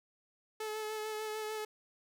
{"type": "tone with vibrato", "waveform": "sawtooth", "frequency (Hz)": 431.4, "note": "A4", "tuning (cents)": -34, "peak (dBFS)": -33, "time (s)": [0.6, 1.65], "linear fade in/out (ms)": 5, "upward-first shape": "sine", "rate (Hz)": 6.7, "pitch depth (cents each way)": 20, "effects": []}